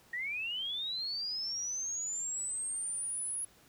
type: linear sweep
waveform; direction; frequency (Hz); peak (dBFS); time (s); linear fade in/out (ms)
sine; up; 1862 to 10548; -34; 0.13-3.45; 5
effects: pink hiss -62 dBFS RMS until 3.68 s + high-pass 60 Hz 12 dB/octave